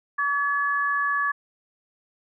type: tone pair together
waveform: sine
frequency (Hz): 1139.8 / 1705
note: C#6 / G#6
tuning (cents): +48 / +45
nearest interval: perfect fifth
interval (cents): 697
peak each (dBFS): -24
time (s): 0.18-1.32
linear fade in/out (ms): 10
effects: none